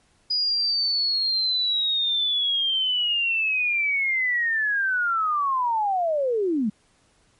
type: linear sweep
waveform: sine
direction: down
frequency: 4943 to 196 Hz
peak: -20 dBFS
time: 0.3-6.7 s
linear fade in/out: 10 ms
effects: pink hiss -62 dBFS RMS until 7.39 s + MP3 48 kbps